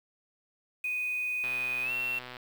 sine tone with pitch glide, 2489 to 2714 Hz, D#7 to E7, 0 to +50 cents, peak -29 dBFS, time 0.84-2.19 s, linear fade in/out 5 ms, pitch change +150 cents, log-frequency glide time 1.83-1.91 s
click train, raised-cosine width 0.3 ms, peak -26 dBFS, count 117, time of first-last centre 1.44-2.368 s, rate 125 Hz
effects 8-bit

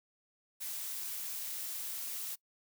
blue noise, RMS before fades -40 dBFS, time 0.6-2.36 s, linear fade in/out 20 ms, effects noise-tail reverb RT60 0.1 s tail -23 dB re dry

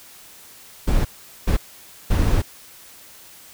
brown noise bursts at uneven times, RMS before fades -17 dBFS, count 3, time 0.87-1.05 / 1.47-1.57 / 2.1-2.42 s, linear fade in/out 10 ms, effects white hiss -45 dBFS RMS until 3.53 s

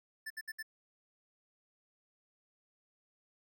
square tone bursts, 1760 Hz, A6, in tune, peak -40 dBFS, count 4, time 0.26-0.628 s, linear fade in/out 10 ms, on 44 ms, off 64 ms, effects none

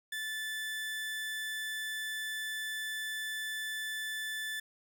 30% pulse tone, 1750 Hz, A6, 10 cents flat, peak -33 dBFS, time 0.12-4.6 s, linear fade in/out 5 ms, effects none

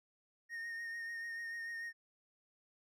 triangle tone with vibrato, 1847 Hz, A#6, 16 cents flat, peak -39 dBFS, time 0.49-1.93 s, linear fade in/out 50 ms, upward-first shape sine, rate 6.8 Hz, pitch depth 22 cents each way, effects none

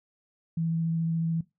sine tone with vibrato, 164.4 Hz, E3, 4 cents flat, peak -25 dBFS, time 0.57-1.41 s, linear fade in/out 5 ms, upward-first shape sine, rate 14 Hz, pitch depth 12 cents each way, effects noise-tail reverb RT60 0.2 s tail -18 dB re dry

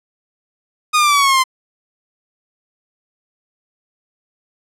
sawtooth exponential sweep, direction down, 1244.5 to 1031 Hz, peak -7 dBFS, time 0.93-1.44 s, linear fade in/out 20 ms, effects low-pass 11000 Hz 12 dB/octave

